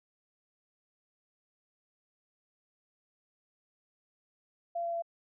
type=tone with pitch steps; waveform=sine; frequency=685 / 681.1 / 677.1 Hz; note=F5 / F5 / E5; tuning=-34 / -44 / +46 cents; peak=-31 dBFS; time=4.75-5.023 s; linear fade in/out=10 ms; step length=91 ms; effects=none